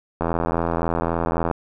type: click train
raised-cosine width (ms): 1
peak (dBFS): -8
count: 110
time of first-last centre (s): 0.21-1.512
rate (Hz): 83.7
effects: none